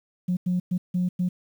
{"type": "tone bursts at uneven times", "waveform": "sine", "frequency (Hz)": 180, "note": "F#3", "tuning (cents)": -47, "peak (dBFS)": -20, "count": 5, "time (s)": [[0.28, 0.37], [0.46, 0.6], [0.71, 0.78], [0.94, 1.09], [1.19, 1.29]], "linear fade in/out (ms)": 10, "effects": ["tanh soft clip ceiling -17 dBFS", "9-bit"]}